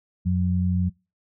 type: tone pair together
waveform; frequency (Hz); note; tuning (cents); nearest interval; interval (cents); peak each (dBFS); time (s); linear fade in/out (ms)
sine; 89.4 / 181.19; F2 / F#3; +41 / -36; octave; 1223; -22; 0.25-0.9; 20
effects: noise-tail reverb RT60 0.3 s tail -26 dB re dry